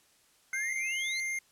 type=exponential sweep; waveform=sine; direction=up; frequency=1500 to 4334 Hz; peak=-37 dBFS; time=0.53-1.2 s; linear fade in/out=0 ms
type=tone with vibrato; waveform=square; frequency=2107 Hz; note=C7; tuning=12 cents sharp; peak=-32 dBFS; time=0.53-1.39 s; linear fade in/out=5 ms; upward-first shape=triangle; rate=2.7 Hz; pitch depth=8 cents each way
effects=white hiss -65 dBFS RMS until 1.51 s + low-pass 11000 Hz 12 dB/octave